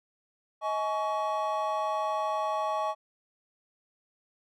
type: tone cluster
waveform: triangle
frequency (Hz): 632 / 843 / 1122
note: D#5 / G#5 / C#6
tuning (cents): +27 / +26 / +21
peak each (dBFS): -30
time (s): 0.61-2.95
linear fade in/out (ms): 50
effects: none